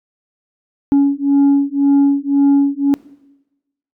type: beating tone pair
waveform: sine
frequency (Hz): 279.4 / 281.3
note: C#4 / C#4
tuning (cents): +14 / +26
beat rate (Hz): 1.9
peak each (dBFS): -11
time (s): 0.92-2.94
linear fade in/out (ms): 0
effects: noise-tail reverb RT60 1.0 s tail -21 dB re dry + tanh soft clip ceiling -7 dBFS